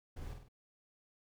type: noise with echo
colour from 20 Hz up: brown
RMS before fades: -45 dBFS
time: 0.16-0.34 s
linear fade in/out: 10 ms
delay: 49 ms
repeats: 3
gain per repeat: -5 dB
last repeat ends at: 0.487 s
effects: none